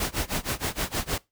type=noise with tremolo; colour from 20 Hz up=pink; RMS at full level=-26 dBFS; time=0-1.18 s; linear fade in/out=2 ms; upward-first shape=sine; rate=6.4 Hz; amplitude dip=95%; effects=noise-tail reverb RT60 0.2 s tail -21 dB re dry